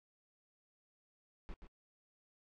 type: noise with echo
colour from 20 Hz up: brown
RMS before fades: -45 dBFS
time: 1.49-1.54 s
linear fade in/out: 0 ms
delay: 130 ms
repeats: 1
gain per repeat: -8 dB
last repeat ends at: 1.67 s
effects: low-pass 4000 Hz 12 dB/octave + AAC 64 kbps